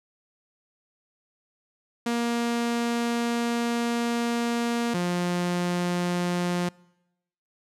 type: tone pair in turn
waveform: sawtooth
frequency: 235.7 / 176.58 Hz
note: A#3 / F3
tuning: +19 / +19 cents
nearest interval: perfect fourth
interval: 500 cents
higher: first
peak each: -20 dBFS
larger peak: neither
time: 2.06-4.94 / 4.94-6.69 s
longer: first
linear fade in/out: 5 ms
effects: noise-tail reverb RT60 0.9 s tail -25 dB re dry + low-pass 10000 Hz 12 dB/octave